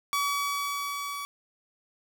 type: tone with level ramp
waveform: sawtooth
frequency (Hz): 1139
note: C#6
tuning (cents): +47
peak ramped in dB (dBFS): -21 to -30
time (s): 0.13-1.25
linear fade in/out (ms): 0
effects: 8-bit